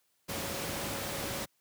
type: tone in noise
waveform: sine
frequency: 554.4 Hz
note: C#5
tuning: in tune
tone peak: -44 dBFS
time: 0.28-1.46 s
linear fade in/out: 20 ms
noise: pink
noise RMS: -36 dBFS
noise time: 0.28-1.46 s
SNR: -11 dB
effects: white hiss -74 dBFS RMS until 1.6 s + high-pass 80 Hz 12 dB/octave